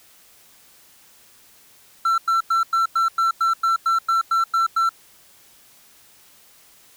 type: tone bursts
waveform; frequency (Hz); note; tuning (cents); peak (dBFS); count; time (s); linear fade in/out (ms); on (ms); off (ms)
triangle; 1345; E6; +34; -14; 13; 2.05-4.892; 5; 130; 96
effects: white hiss -52 dBFS RMS until 6.96 s